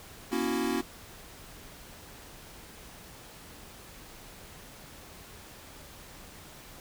square chord, F# dominant seventh, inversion first, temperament equal with one note detuned, 238.7 / 277.2 / 329.6 / 370 Hz, A#3 / C#4 / E4 / F#4, +41 / 0 / 0 / 0 cents, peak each -34 dBFS, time 0.31-0.82 s, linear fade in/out 20 ms, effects pink hiss -49 dBFS RMS until 6.8 s

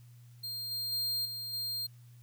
45% pulse tone with level steps, 4200 Hz, C8, 6 cents sharp, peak -36 / -33 / -30 / -37 / -33 dBFS, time 0.43-1.87 s, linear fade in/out 10 ms, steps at 0.71 / 0.92 / 1.25 / 1.53 s, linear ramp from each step 5 ms, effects added 120 Hz sine -52 dBFS peak until 2.22 s + white hiss -68 dBFS RMS until 2.22 s

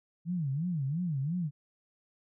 sine tone with vibrato, 155.56 Hz, D#3, in tune, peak -29 dBFS, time 0.25-1.51 s, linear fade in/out 50 ms, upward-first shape sine, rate 2.9 Hz, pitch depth 270 cents each way, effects none

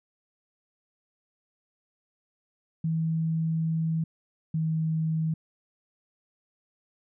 sine tone pair in turn, 161.7 / 159.57 Hz, E3 / D#3, -33 / +44 cents, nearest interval unison, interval 23 cents, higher first, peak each -24 dBFS, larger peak neither, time 2.84-4.04 / 4.54-5.34 s, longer first, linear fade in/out 5 ms, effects none

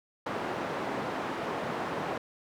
white band-pass noise, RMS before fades -34 dBFS, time 0.26-2.18 s, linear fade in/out 5 ms, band 160 to 1000 Hz, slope 12 dB/octave, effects none

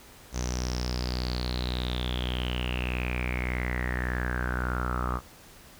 sawtooth tone with low-pass filter sweep, 61.74 Hz, B1, in tune, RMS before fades -30 dBFS, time 0.32-5.21 s, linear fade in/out 50 ms, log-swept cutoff 6300 to 1200 Hz, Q 9.7, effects pink hiss -51 dBFS RMS until 5.79 s

